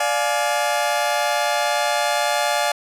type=chord; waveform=sawtooth; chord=D diminished; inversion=none; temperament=just; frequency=587.3 / 704.8 / 845.8 Hz; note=D5 / F5 / Ab5; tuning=0 / +16 / +31 cents; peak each=-19 dBFS; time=0-2.72 s; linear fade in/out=5 ms; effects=low-pass 12000 Hz 12 dB/octave

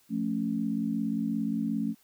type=chord; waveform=sine; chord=F augmented; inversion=none; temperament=equal; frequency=174.61 / 220 / 277.2 Hz; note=F3 / A3 / C#4; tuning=0 / 0 / 0 cents; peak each=-35 / -29 / -32 dBFS; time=0.09-1.95 s; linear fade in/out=50 ms; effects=white hiss -64 dBFS RMS until 2.03 s

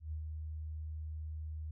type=tone with ADSR envelope; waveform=sine; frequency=77.78 Hz; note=D#2; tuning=in tune; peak=-36 dBFS; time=0-1.71 s; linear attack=120 ms; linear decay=98 ms; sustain=-3 dB; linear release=4 ms; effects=none

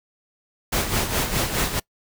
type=noise with tremolo; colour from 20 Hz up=pink; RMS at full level=-21 dBFS; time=0.72-1.8 s; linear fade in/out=10 ms; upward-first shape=sine; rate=4.8 Hz; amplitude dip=60%; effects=noise-tail reverb RT60 0.1 s tail -24 dB re dry

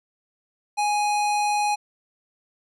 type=tone; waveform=square; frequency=831 Hz; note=G#5; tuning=1 cent sharp; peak=-21 dBFS; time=0.77-1.76 s; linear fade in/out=20 ms; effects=resampled to 24000 Hz

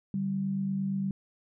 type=tone pair together; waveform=sine; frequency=145.98 / 194.6 Hz; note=D3 / G3; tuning=-10 / -12 cents; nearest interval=perfect fourth; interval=498 cents; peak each=-37 / -28 dBFS; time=0.14-1.11 s; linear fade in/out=2 ms; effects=none

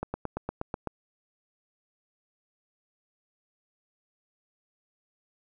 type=slowing click train; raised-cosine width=1 ms; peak=-17 dBFS; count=8; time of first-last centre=0.03-0.873 s; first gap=110 ms; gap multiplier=1.03; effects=none

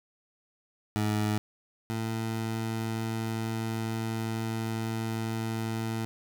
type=tone pair in turn; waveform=20% pulse; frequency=106.3 / 112.23 Hz; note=G#2 / A2; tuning=+41 / +35 cents; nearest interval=minor second; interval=94 cents; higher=second; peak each=-21 / -25 dBFS; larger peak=first; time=0.96-1.38 / 1.9-6.05 s; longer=second; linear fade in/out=0 ms; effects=none

